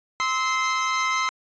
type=tone cluster; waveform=45% pulse; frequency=1041 / 1297 / 2084 Hz; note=C6 / E6 / C7; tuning=-9 / -28 / -7 cents; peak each=-26 dBFS; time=0.2-1.29 s; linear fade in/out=0 ms; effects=resampled to 16000 Hz